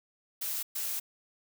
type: noise bursts at uneven times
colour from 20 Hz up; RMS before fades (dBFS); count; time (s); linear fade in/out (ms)
blue; -34; 2; 0.41-0.63 / 0.75-1; 10
effects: none

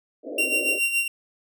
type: band-pass noise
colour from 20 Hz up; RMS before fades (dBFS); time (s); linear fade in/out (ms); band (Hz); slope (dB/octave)
white; -32; 0.23-0.8; 50; 260 to 640; 96
type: tone with tremolo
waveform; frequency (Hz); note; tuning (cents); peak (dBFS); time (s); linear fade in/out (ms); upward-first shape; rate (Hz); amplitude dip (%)
45% pulse; 2758; F7; -22; -19; 0.38-1.08; 5; sine; 7.1; 60
effects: none

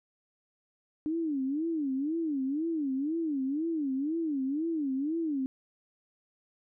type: tone with vibrato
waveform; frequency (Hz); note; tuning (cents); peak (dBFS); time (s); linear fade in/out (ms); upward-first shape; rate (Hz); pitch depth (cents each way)
sine; 296.3; D4; +15; -28; 1.06-5.46; 0; sine; 2; 210
effects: none

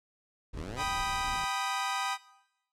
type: noise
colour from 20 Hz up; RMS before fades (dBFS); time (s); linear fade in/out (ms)
brown; -42; 0.53-1.45; 10
type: exponential sweep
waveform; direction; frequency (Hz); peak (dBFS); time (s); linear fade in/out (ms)
10% pulse; up; 68 to 160; -31; 0.56-0.84; 20
type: chord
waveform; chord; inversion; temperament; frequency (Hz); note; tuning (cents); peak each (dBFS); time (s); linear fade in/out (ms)
sawtooth; G augmented; none; equal; 784 / 987.8 / 1244.5; G5 / B5 / D#6; 0 / 0 / 0; -31; 0.76-2.18; 50
effects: noise-tail reverb RT60 0.9 s tail -19 dB re dry + low-pass 9000 Hz 12 dB/octave

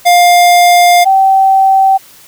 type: tone pair in turn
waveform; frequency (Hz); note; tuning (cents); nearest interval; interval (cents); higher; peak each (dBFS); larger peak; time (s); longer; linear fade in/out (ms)
square / sine; 704 / 772.2; F5 / G5; +14 / -26; major second; 160; second; -4; neither; 0.05-1.05 / 1.05-1.98; first; 20
effects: white hiss -39 dBFS RMS until 2.27 s

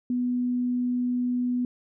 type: tone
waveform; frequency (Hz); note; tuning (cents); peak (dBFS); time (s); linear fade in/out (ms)
sine; 246.9; B3; 0; -23; 0.1-1.65; 2
effects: none

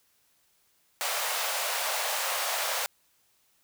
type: high-pass noise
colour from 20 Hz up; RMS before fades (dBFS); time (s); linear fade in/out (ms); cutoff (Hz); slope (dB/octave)
pink; -30; 1.01-2.86; 0; 540; 48
effects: white hiss -68 dBFS RMS until 3.63 s

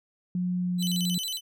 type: tone with pitch glide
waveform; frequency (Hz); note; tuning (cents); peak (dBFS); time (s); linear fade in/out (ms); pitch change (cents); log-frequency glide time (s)
sine; 180 to 177.83; F#3 to F3; -47 to +32; -25; 0.35-1.18; 2; -21; 0.58-0.9
type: tone with vibrato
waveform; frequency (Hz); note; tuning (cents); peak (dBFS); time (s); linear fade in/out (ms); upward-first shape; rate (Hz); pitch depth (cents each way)
sawtooth; 3477; A7; -21; -27; 0.78-1.41; 50; square; 11; 240
effects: none

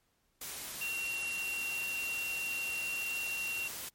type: tone in noise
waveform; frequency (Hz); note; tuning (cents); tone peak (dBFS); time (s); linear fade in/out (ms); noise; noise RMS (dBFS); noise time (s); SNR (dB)
sine; 2747; F7; -29; -34; 0.81-3.68; 5; white; -42; 0.41-3.89; +5
effects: pink hiss -75 dBFS RMS until 3.94 s + MP3 64 kbps

